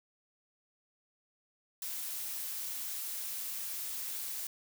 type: noise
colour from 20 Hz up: blue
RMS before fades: -39 dBFS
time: 1.82-4.47 s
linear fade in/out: 2 ms
effects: none